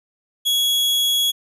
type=tone; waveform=40% pulse; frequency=3342 Hz; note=G#7; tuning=10 cents sharp; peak=-15 dBFS; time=0.45-1.32 s; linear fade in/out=20 ms; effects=none